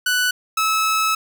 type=tone pair in turn; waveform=sawtooth; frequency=1486 / 1298.7 Hz; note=F#6 / E6; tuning=+7 / -26 cents; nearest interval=major second; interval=233 cents; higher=first; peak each=-13 dBFS; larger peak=neither; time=0.06-0.31 / 0.57-1.15 s; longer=second; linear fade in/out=5 ms; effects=none